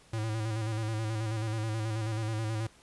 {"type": "tone with vibrato", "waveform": "square", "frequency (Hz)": 110, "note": "A2", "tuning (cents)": 0, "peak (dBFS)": -31, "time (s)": [0.13, 2.67], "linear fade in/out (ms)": 5, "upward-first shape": "square", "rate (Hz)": 9.3, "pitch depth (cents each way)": 42, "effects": ["pink hiss -59 dBFS RMS until 2.82 s", "resampled to 24000 Hz"]}